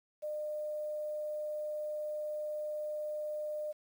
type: tone with quantisation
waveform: sine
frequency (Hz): 604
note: D5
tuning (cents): +48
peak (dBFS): -35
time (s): 0.22-3.73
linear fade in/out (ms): 20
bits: 10
effects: none